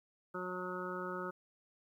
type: harmonic tone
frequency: 182 Hz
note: F#3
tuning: 28 cents flat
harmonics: 1 / 2 / 3 / 5 / 6 / 7 / 8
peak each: -46 / -43 / -46 / -49 / -53 / -43 / -47 dBFS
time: 0.34-1.31 s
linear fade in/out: 10 ms
effects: 12-bit